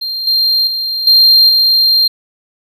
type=tone with level steps; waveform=triangle; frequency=4186 Hz; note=C8; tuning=in tune; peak=-16 / -8 / -14 / -3 / -6 dBFS; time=0.01-2.08 s; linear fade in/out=10 ms; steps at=0.27 / 0.67 / 1.07 / 1.49 s; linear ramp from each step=2 ms; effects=none